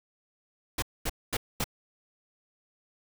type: noise bursts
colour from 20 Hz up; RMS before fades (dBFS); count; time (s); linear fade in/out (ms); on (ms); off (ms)
pink; -29; 4; 0.78-1.642; 5; 43; 230
effects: none